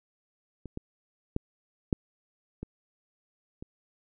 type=clicks; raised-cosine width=3 ms; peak=-27 / -22 / -15 / -11 / -23 / -27 dBFS; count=6; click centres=0.657 / 0.774 / 1.364 / 1.928 / 2.63 / 3.625 s; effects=none